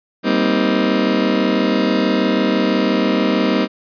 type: chord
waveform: 30% pulse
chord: C minor seventh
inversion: second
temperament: just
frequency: 196.22 / 235.5 / 261.6 / 314 Hz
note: G3 / Bb3 / C4 / Eb4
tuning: +2 / +18 / 0 / +16 cents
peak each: -17 dBFS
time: 0.23-3.68 s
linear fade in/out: 50 ms
effects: resampled to 11025 Hz